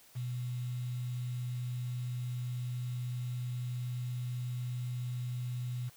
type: tone with quantisation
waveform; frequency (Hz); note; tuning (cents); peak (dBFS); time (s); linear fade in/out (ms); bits
sine; 123.47; B2; 0; -34; 0.15-5.9; 20; 9
effects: white hiss -60 dBFS RMS until 5.96 s